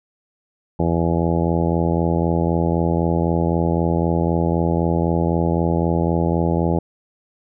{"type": "harmonic tone", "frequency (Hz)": 83.9, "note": "E2", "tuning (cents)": 31, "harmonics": [1, 2, 3, 4, 5, 6, 7, 8, 9, 10], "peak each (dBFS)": [-23, -20, -26, -24, -27, -27, -29, -31, -33, -29], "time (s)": [0.79, 6.79], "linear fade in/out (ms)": 5, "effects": []}